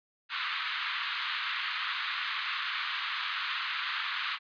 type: band-pass noise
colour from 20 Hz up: pink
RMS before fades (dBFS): -34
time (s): 0.29-4.39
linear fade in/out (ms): 50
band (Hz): 1100 to 4100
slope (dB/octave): 48
effects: resampled to 11025 Hz